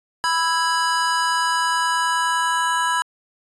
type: chord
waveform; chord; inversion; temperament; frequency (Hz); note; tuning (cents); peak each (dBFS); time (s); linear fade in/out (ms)
square; E major; second; just; 988.9 / 1318.5 / 1648.1; B5 / E6 / G#6; +2 / 0 / -14; -21 / -27 / -24; 0.24-3.02; 0
effects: resampled to 24000 Hz